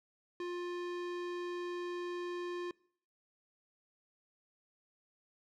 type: tone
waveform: square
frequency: 352.7 Hz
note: F4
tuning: 17 cents sharp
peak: -38 dBFS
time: 0.4-2.71 s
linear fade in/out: 2 ms
effects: noise-tail reverb RT60 0.6 s tail -23 dB re dry + low-pass 4000 Hz 12 dB/octave